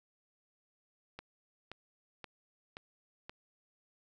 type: click train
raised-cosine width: 0.3 ms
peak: -28 dBFS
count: 5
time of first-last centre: 1.19-3.295 s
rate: 1.9 Hz
effects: none